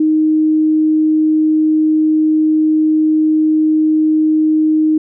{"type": "tone", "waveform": "sine", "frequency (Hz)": 311.1, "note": "D#4", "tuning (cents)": 0, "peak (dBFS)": -9, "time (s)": [0, 4.98], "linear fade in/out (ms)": 5, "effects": []}